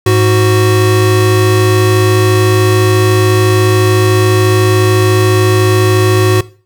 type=tone pair together; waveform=square; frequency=105.34 / 370 Hz; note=G#2 / F#4; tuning=+25 / 0 cents; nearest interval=octave + minor seventh; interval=2175 cents; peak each=-10 dBFS; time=0.06-6.41 s; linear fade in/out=5 ms; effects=noise-tail reverb RT60 0.4 s tail -19 dB re dry